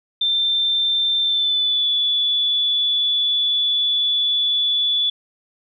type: tone with pitch glide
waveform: sine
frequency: 3570 to 3446 Hz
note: A7 to A7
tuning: +24 to -37 cents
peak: -16 dBFS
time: 0.21-5.1 s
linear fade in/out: 5 ms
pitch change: -61 cents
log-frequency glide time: 1.21-1.89 s
effects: none